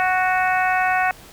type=harmonic tone; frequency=370 Hz; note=F#4; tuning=in tune; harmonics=2 / 3 / 4 / 5 / 6 / 7; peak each=-19 / -27 / -23 / -25 / -29 / -29 dBFS; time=0-1.11 s; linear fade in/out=0 ms; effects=pink hiss -44 dBFS RMS until 1.32 s